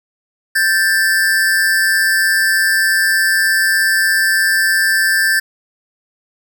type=tone pair together; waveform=square; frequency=1575.7 / 1759 Hz; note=G6 / A6; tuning=+9 / -1 cents; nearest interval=major second; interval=190 cents; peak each=-15 dBFS; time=0.55-5.4 s; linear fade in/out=10 ms; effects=8-bit